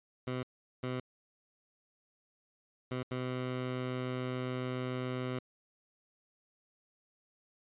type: tone bursts at uneven times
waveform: 15% pulse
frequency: 127.1 Hz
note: C3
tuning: 50 cents flat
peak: -28 dBFS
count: 4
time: 0.27-0.43 / 0.83-1 / 2.91-3.03 / 3.11-5.39 s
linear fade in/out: 5 ms
effects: resampled to 8000 Hz